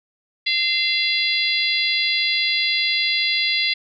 harmonic tone with a mistuned harmonic, 681 Hz, F5, 44 cents flat, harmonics 3 / 4 / 5 / 6 / 7, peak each -22 / -26 / -24 / -24 / -26 dBFS, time 0.46-3.74 s, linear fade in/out 10 ms, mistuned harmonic 3, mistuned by +26 cents, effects none

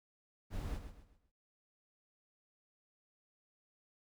brown noise with echo, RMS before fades -40 dBFS, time 0.5-0.8 s, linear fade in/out 50 ms, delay 130 ms, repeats 4, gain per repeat -9 dB, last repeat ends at 1.32 s, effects none

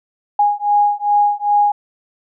sine beating tone pair, 823 / 825.5 Hz, G#5 / G#5, -16 / -11 cents, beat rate 2.5 Hz, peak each -15 dBFS, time 0.39-1.72 s, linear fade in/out 5 ms, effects none

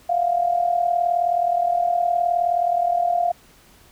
sine tone with amplitude modulation, 698.5 Hz, F5, in tune, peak -14 dBFS, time 0.09-3.32 s, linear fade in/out 10 ms, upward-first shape sine, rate 39.2 Hz, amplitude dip 70%, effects pink hiss -52 dBFS RMS until 3.91 s

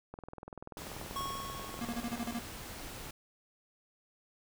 click train, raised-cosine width 1 ms, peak -30 dBFS, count 47, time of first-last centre 0.14-2.373 s, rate 20.6 Hz
pink noise, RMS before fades -45 dBFS, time 0.77-3.11 s, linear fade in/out 5 ms
square tone with exponential decay, 1100 Hz, C#6, 14 cents flat, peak -35 dBFS, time 1.16-2.73 s, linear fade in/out 2 ms, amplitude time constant 340 ms
square tone with tremolo, 235.7 Hz, A#3, 19 cents sharp, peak -35 dBFS, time 1.81-2.41 s, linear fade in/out 5 ms, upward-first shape square, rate 13 Hz, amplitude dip 80%
effects none

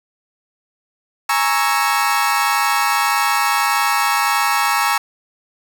30% pulse chord, A# half-diminished seventh, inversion third, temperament equal, 830.6 / 932.3 / 1108.7 / 1318.5 Hz, G#5 / A#5 / C#6 / E6, 0 / 0 / 0 / 0 cents, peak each -18 dBFS, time 1.29-4.98 s, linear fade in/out 5 ms, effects none

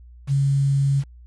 sine tone with quantisation, 138.59 Hz, C#3, in tune, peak -16 dBFS, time 0.27-1.04 s, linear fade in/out 50 ms, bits 7, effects added 60 Hz sine -42 dBFS peak until 1.26 s + resampled to 24000 Hz

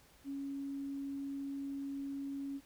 sine tone, 277.2 Hz, C#4, in tune, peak -38 dBFS, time 0.24-2.61 s, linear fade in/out 50 ms, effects pink hiss -64 dBFS RMS until 2.65 s

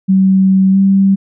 sine tone with pitch glide, 190.8 to 194.7 Hz, G3 to G3, -47 to -12 cents, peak -6 dBFS, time 0.08-1.16 s, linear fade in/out 20 ms, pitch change +35 cents, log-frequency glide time 0.71-0.77 s, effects none

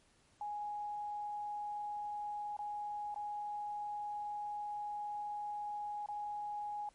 sine tone with dropouts, 830.6 Hz, G#5, in tune, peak -38 dBFS, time 0.41-6.89 s, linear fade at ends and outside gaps 2 ms, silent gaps 2.567-2.59 / 3.144-3.16 / 6.061-6.086 s, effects pink hiss -69 dBFS RMS until 6.94 s + MP3 48 kbps

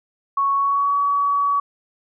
sine tone with pitch glide, 1108.7 to 1134 Hz, C#6 to C#6, 0 to +39 cents, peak -16 dBFS, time 0.37-1.6 s, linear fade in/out 5 ms, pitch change +39 cents, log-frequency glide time 0.54-0.96 s, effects none

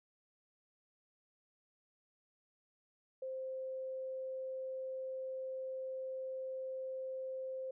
sine tone, 523.3 Hz, C5, in tune, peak -39 dBFS, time 3.22-7.71 s, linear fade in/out 5 ms, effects none

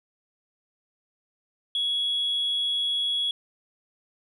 sine tone, 3349 Hz, G#7, 14 cents sharp, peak -22 dBFS, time 1.75-3.31 s, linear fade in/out 2 ms, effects tanh soft clip ceiling -20 dBFS

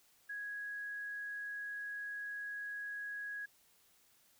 sine tone, 1661.2 Hz, G#6, in tune, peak -40 dBFS, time 0.29-3.46 s, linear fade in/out 10 ms, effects white hiss -69 dBFS RMS until 4.39 s

